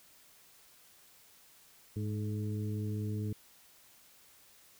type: harmonic tone with a mistuned harmonic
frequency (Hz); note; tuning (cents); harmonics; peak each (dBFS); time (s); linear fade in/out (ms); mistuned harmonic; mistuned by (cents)
104.8; G#2; +16; 1 / 2 / 3 / 4; -34 / -40 / -44 / -46; 1.96-3.33; 5; 4; +32
effects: white hiss -61 dBFS RMS until 4.79 s